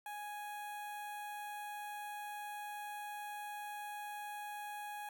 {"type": "tone with notch filter", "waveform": "sawtooth", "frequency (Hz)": 830.6, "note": "G#5", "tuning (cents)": 0, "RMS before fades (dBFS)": -45, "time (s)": [0.06, 5.09], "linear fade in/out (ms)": 2, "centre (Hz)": 5000, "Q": 0.85, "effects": ["13-bit"]}